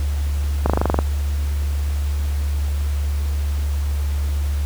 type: slowing click train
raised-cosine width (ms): 1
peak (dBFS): -3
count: 9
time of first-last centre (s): 0.66-0.989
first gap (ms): 37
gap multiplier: 1.03
effects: added 72 Hz sine -18 dBFS peak until 4.65 s + pink hiss -38 dBFS RMS until 4.65 s

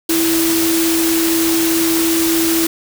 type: tone in noise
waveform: sine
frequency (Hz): 329.6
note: E4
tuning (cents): 0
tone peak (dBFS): -14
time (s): 0.09-2.67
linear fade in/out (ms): 5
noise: white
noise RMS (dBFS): -19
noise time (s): 0.09-2.67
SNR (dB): +2
effects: none

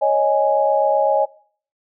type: chord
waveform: sine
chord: C# suspended second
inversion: none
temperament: equal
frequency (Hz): 554.4 / 622.3 / 830.6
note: C#5 / D#5 / G#5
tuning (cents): 0 / 0 / 0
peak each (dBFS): -18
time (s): 0.01-1.26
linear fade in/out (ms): 20
effects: noise-tail reverb RT60 0.5 s tail -21 dB re dry

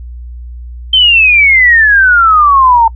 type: exponential sweep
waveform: sine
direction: down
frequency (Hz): 3136 to 894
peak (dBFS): -3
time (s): 0.93-2.88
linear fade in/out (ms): 5
effects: noise-tail reverb RT60 0.1 s tail -25 dB re dry + added 60 Hz sine -23 dBFS peak until 2.95 s

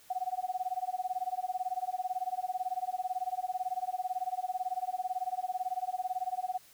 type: tone with tremolo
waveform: sine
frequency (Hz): 740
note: F#5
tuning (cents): 0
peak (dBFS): -28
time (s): 0.1-6.58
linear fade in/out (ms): 5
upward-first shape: sine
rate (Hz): 18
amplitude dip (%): 100
effects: white hiss -59 dBFS RMS until 6.73 s

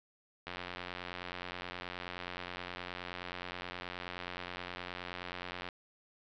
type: click train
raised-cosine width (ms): 0.3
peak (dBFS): -24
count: 468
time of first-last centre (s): 0.47-5.688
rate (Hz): 89.5
effects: low-pass 5000 Hz 12 dB/octave

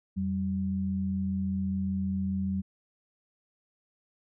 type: tone pair together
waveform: sine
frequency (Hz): 86.92 / 192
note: F2 / G3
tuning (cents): -8 / -36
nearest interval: octave + major second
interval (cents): 1372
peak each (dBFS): -34 / -28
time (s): 0.16-2.62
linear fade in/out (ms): 20
effects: none

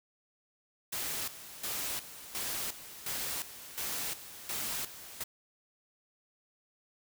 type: noise with tremolo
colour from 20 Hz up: white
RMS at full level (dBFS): -36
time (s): 0.92-5.24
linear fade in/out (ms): 10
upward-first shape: square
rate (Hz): 1.4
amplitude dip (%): 75
effects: none

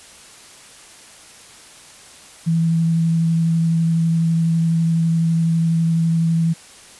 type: tone with vibrato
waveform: sine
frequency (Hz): 164.81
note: E3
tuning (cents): 0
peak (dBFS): -14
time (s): 2.46-6.54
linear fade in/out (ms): 20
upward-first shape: triangle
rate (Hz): 12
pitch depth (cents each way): 14
effects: white hiss -43 dBFS RMS until 6.99 s + resampled to 24000 Hz

